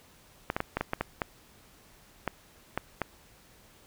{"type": "clicks", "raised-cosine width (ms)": 0.5, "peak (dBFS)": -13, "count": 11, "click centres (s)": [0.501, 0.565, 0.604, 0.77, 0.81, 0.934, 1.01, 1.218, 2.277, 2.776, 3.017], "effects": ["pink hiss -58 dBFS RMS until 3.86 s"]}